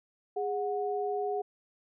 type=tone pair together; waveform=sine; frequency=411.4 / 733 Hz; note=G#4 / F#5; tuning=-16 / -16 cents; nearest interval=minor seventh; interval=1000 cents; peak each=-31 / -33 dBFS; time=0.36-1.42 s; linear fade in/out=10 ms; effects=none